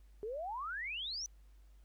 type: exponential sweep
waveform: sine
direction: up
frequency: 405.3 to 6090 Hz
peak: -38 dBFS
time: 0.23-1.26 s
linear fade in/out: 0 ms
effects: added 50 Hz sine -57 dBFS peak until 1.84 s + pink hiss -75 dBFS RMS until 1.84 s